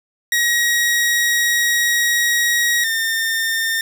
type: tone pair in turn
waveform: sawtooth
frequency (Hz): 1897 / 1811.3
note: A#6 / A6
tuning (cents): +30 / +50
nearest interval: minor second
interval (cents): 80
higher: first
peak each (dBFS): -11 / -14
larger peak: first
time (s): 0.32-2.84 / 2.84-3.81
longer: first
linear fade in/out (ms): 2
effects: none